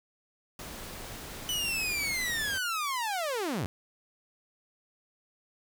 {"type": "noise", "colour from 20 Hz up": "pink", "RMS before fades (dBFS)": -42, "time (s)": [0.59, 2.58], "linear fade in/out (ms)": 2}
{"type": "linear sweep", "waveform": "sawtooth", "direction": "down", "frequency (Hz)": [3000, 73.42], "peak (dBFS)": -26, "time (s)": [1.49, 3.66], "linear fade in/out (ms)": 0}
{"effects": []}